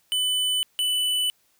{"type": "tone pair in turn", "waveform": "square", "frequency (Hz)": [3000, 2987], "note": ["F#7", "F#7"], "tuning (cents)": [23, 16], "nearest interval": "unison", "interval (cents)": 7, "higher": "first", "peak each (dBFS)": -22, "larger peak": "neither", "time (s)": [[0.12, 0.63], [0.79, 1.3]], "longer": "neither", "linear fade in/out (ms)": 0, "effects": ["white hiss -65 dBFS RMS until 1.59 s"]}